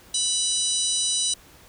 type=harmonic tone; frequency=987.8 Hz; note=B5; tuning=in tune; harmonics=3 / 4 / 5 / 6 / 7 / 8 / 9; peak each=-32 / -26 / -36 / -28 / -35 / -36 / -26 dBFS; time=0.14-1.34 s; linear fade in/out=5 ms; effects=pink hiss -51 dBFS RMS until 1.68 s